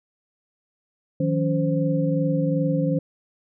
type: tone cluster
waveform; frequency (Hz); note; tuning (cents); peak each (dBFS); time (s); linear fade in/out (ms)
sine; 159 / 181.6 / 281 / 520; D#3 / F#3 / C#4 / C5; +38 / -32 / +24 / -11; -22 / -29 / -25 / -26; 1.2-2.99; 5
effects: none